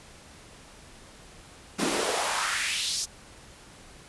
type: noise with high-pass filter sweep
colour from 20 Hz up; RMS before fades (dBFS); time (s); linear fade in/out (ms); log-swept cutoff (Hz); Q
pink; -28; 1.78-3.06; 20; 220 to 6000; 2.5
effects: pink hiss -50 dBFS RMS until 4.08 s + resampled to 24000 Hz